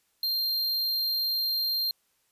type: tone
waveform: square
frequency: 4186 Hz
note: C8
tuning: in tune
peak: -26 dBFS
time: 0.23-1.91 s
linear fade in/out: 2 ms
effects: white hiss -71 dBFS RMS until 2.31 s + resampled to 32000 Hz